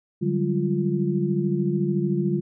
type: tone cluster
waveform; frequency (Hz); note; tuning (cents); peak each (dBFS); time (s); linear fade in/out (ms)
sine; 146.5 / 184.6 / 198.2 / 348.4; D3 / F#3 / G3 / F4; -4 / -4 / +19 / -4; -26; 0.21-2.41; 20
effects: none